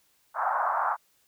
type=band-pass noise; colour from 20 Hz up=pink; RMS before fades=-27 dBFS; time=0.34-0.97 s; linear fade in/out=50 ms; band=710 to 1400 Hz; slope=48 dB/octave; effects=white hiss -67 dBFS RMS until 1.27 s